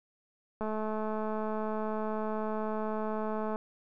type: click train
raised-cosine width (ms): 1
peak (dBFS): -22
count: 638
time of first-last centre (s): 0.61-3.559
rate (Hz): 216
effects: none